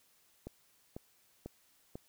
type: click train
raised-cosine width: 2 ms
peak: -29 dBFS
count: 4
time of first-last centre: 0.47-1.955 s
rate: 2.02 Hz
effects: white hiss -69 dBFS RMS until 2.08 s